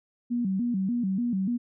sine tone with vibrato, 214.2 Hz, A3, 46 cents flat, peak -24 dBFS, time 0.3-1.58 s, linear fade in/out 20 ms, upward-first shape square, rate 3.4 Hz, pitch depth 200 cents each way, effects none

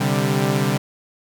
sawtooth chord, C suspended second, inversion none, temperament equal with one note detuned, 130.81 / 146.83 / 196.79 Hz, C3 / D3 / G3, 0 / 0 / +7 cents, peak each -18 dBFS, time 0-0.78 s, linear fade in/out 10 ms, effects none

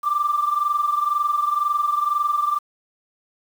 sine tone pair together, 1177 / 1199 Hz, D6 / D6, +3 / +36 cents, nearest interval unison, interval 33 cents, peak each -19 / -23 dBFS, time 0.03-2.59 s, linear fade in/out 20 ms, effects tanh soft clip ceiling -11 dBFS + 7-bit

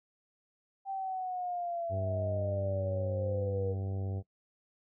sine linear sweep, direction down, 784 to 470.5 Hz, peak -33 dBFS, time 0.85-3.76 s, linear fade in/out 50 ms
harmonic tone, 96.9 Hz, G2, 20 cents flat, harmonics 1 / 2 / 3 / 4 / 5 / 6 / 7 / 8, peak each -33 / -45 / -48 / -48 / -49 / -53 / -54 / -55 dBFS, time 1.89-4.23 s, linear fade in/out 50 ms
effects noise-tail reverb RT60 0.1 s tail -19 dB re dry

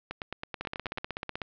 two click trains, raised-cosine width 0.3 ms, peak -18 / -17 dBFS, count 9 / 14, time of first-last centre 0.11-0.975 / 0.61-1.417 s, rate 9.25 / 16.1 Hz, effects low-pass 4000 Hz 12 dB/octave

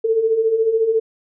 sine beating tone pair, 435.3 / 449.3 Hz, A4 / A4, -19 / +36 cents, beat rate 14 Hz, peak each -22 / -15 dBFS, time 0.04-1 s, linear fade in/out 10 ms, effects none

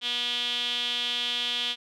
sawtooth tone with band-pass filter, 242.1 Hz, B3, 34 cents flat, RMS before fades -29 dBFS, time 0.01-1.76 s, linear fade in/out 50 ms, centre 3300 Hz, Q 8, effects none

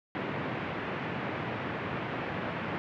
pink band-pass noise, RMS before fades -35 dBFS, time 0.15-2.78 s, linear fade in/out 0 ms, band 110 to 2500 Hz, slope 24 dB/octave, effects none

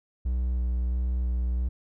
triangle tone with vibrato, 61.5 Hz, B1, 7 cents flat, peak -22 dBFS, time 0.25-1.69 s, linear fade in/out 10 ms, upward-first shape square, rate 1.5 Hz, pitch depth 14 cents each way, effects none

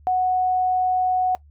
sine tone, 738 Hz, F#5, 5 cents flat, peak -17 dBFS, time 0.07-1.35 s, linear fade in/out 0 ms, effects noise-tail reverb RT60 0.1 s tail -20 dB re dry + added 73 Hz sine -47 dBFS peak until 1.5 s

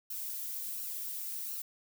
violet noise with flanger, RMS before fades -39 dBFS, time 0.1-1.62 s, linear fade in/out 5 ms, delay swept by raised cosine 0.7 to 2.7 ms, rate 1.4 Hz, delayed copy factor +0.5, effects none

